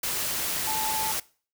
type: tone in noise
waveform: sine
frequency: 873 Hz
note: A5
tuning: 14 cents flat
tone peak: -29 dBFS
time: 0.67-1.12 s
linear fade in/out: 5 ms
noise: white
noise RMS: -29 dBFS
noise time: 0.03-1.2 s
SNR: -3 dB
effects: noise-tail reverb RT60 0.4 s tail -21 dB re dry